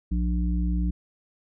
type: harmonic tone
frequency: 59.4 Hz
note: A#1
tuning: 33 cents sharp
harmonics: 1 / 3 / 5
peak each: -23 / -28 / -35 dBFS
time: 0.11-0.91 s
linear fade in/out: 10 ms
effects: none